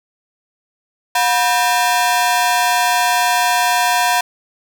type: ring-modulated tone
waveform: sawtooth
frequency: 846 Hz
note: G#5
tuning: 32 cents sharp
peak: -6 dBFS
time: 1.15-4.21 s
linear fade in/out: 5 ms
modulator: 128 Hz
effects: none